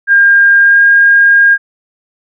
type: tone with pitch glide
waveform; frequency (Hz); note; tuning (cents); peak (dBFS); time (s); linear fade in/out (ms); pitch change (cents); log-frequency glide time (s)
sine; 1608 to 1619.2; G6 to G#6; +44 to -44; -3; 0.07-1.58; 50; +12; 0.6-0.81
effects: none